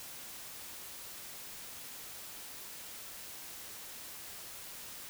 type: silence
effects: white hiss -47 dBFS RMS until 5.09 s